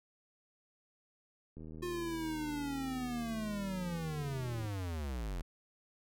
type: click train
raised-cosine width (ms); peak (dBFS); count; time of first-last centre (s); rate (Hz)
3; -36; 246; 1.57-4.66; 79.3
type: linear sweep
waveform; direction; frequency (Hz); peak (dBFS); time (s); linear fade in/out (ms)
square; down; 358.2 to 39; -37; 1.82-5.42; 10
effects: none